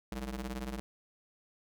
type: ring-modulated tone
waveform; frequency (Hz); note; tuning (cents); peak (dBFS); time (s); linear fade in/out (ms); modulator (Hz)
sawtooth; 128.3; C3; -34; -30; 0.12-0.8; 0; 73
effects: none